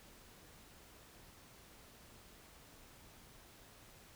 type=silence; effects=pink hiss -60 dBFS RMS until 4.15 s